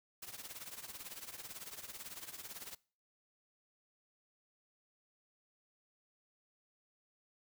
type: noise with tremolo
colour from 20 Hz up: white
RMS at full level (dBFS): -45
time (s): 0.22-2.75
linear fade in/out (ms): 5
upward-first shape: triangle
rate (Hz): 18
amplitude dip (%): 85
effects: noise-tail reverb RT60 0.4 s tail -23 dB re dry